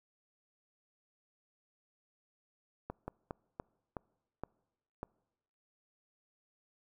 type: slowing click train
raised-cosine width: 1 ms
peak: -25 dBFS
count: 7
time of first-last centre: 2.9-5.031 s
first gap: 180 ms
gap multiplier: 1.27
effects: noise-tail reverb RT60 1.0 s tail -26 dB re dry